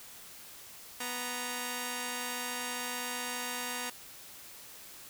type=tone pair together; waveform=5% pulse; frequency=246.9 / 932.2 Hz; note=B3 / A#5; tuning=0 / 0 cents; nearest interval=octave + major seventh; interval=2300 cents; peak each=-26 dBFS; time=1-3.9 s; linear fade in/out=5 ms; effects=white hiss -50 dBFS RMS until 5.09 s